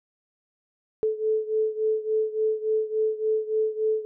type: beating tone pair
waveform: sine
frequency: 434.3 / 437.8 Hz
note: A4 / A4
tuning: -23 / -9 cents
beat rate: 3.5 Hz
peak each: -24 / -27 dBFS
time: 1.03-4.05 s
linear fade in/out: 0 ms
effects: none